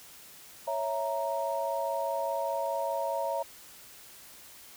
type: chord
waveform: sine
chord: A# diminished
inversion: first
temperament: equal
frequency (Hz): 554.4 / 659.3 / 932.3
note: C#5 / E5 / A#5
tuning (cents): 0 / 0 / 0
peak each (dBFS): -33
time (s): 0.67-3.43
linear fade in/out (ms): 10
effects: white hiss -51 dBFS RMS until 4.76 s